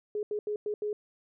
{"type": "tone bursts at uneven times", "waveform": "sine", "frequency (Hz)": 418.9, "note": "G#4", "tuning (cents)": 15, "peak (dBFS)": -29, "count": 5, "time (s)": [[0.15, 0.23], [0.31, 0.39], [0.47, 0.56], [0.66, 0.74], [0.82, 0.93]], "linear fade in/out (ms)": 2, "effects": []}